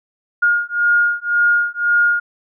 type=beating tone pair; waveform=sine; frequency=1423 / 1424.9 Hz; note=F6 / F6; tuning=+32 / +34 cents; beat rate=1.9 Hz; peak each=-16 dBFS; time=0.42-2.2 s; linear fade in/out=10 ms; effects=none